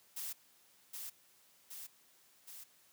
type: noise with echo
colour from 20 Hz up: blue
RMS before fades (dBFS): -42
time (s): 0.16-0.33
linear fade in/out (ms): 10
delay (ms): 770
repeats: 3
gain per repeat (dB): -3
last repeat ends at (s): 2.64
effects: white hiss -67 dBFS RMS until 2.92 s + high-pass 100 Hz 12 dB/octave